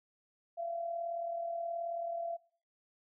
sine tone with amplitude modulation, 680 Hz, F5, 46 cents flat, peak -33 dBFS, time 0.57-2.37 s, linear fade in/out 20 ms, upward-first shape sine, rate 38.7 Hz, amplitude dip 50%, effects noise-tail reverb RT60 0.5 s tail -22 dB re dry

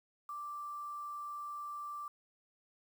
sine tone with quantisation, 1174.7 Hz, D6, in tune, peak -40 dBFS, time 0.29-2.08 s, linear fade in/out 2 ms, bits 10, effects none

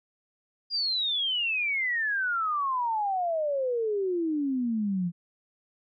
sine exponential sweep, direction down, 4881 to 168.4 Hz, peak -25 dBFS, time 0.7-5.12 s, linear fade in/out 50 ms, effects none

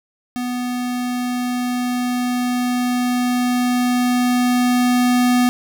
square tone with level ramp, 247.1 Hz, B3, 1 cent sharp, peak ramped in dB -22 to -13 dBFS, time 0.36-5.49 s, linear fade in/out 0 ms, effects none

